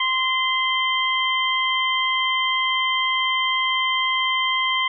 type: tone cluster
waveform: sine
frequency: 1043 / 2061 / 3149 Hz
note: C6 / C7 / G7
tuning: -6 / -27 / +7 cents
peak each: -23 dBFS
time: 0-4.88 s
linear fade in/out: 5 ms
effects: none